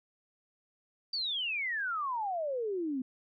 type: exponential sweep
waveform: sine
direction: down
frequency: 4699 to 248.9 Hz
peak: -31 dBFS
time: 1.13-3.02 s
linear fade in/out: 5 ms
effects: none